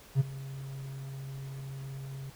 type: tone with ADSR envelope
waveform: triangle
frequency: 135.4 Hz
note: C#3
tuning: 40 cents flat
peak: -16 dBFS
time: 0.15-2.3 s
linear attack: 51 ms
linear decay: 19 ms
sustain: -20 dB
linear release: 4 ms
effects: tanh soft clip ceiling -14 dBFS + pink hiss -54 dBFS RMS until 2.35 s